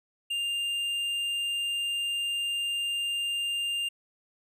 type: tone with tanh clipping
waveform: sine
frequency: 2800 Hz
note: F7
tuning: 4 cents sharp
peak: -29 dBFS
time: 0.3-3.89 s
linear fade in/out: 10 ms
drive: 8 dB
effects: none